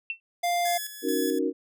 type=tone with exponential decay; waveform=sine; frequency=2696 Hz; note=E7; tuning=38 cents sharp; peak=-24 dBFS; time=0.1-0.2 s; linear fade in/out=1 ms; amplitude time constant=20 ms
type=tone; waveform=square; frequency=698.5 Hz; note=F5; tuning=in tune; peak=-24 dBFS; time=0.43-0.78 s; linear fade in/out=10 ms
type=tone with tremolo; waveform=5% pulse; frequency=1700 Hz; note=G#6; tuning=40 cents sharp; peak=-21 dBFS; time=0.65-1.39 s; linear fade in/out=5 ms; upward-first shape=square; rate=2.3 Hz; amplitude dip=60%
type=chord; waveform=sine; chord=D# minor seventh; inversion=third; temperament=equal; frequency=277.2 / 311.1 / 370 / 466.2 Hz; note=C#4 / D#4 / F#4 / A#4; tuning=0 / 0 / 0 / 0 cents; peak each=-29 dBFS; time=1.02-1.53 s; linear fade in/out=50 ms
effects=none